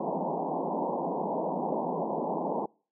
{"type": "band-pass noise", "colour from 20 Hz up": "white", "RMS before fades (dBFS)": -31, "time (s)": [0, 2.66], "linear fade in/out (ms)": 5, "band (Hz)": [160, 970], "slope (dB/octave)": 96, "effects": ["noise-tail reverb RT60 0.4 s tail -26 dB re dry"]}